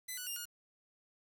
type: tone with pitch steps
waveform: 5% pulse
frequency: 2011 / 1479 / 2811 / 1438 Hz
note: B6 / F#6 / F7 / F#6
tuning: +31 / -1 / +11 / -50 cents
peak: -30 dBFS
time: 0.08-0.456 s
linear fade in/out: 10 ms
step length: 94 ms
effects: 10-bit